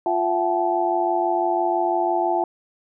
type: tone cluster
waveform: sine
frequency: 349.2 / 671 / 757 / 863 Hz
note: F4 / E5 / F#5 / A5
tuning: 0 / +31 / +39 / -34 cents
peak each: -24 dBFS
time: 0.06-2.44 s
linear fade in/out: 2 ms
effects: none